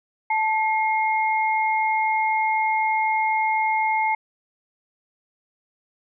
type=tone pair together; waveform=sine; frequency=876 / 2141 Hz; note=A5 / C7; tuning=-8 / +39 cents; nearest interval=octave + minor third; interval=1547 cents; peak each=-20 / -24 dBFS; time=0.3-4.15 s; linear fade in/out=5 ms; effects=none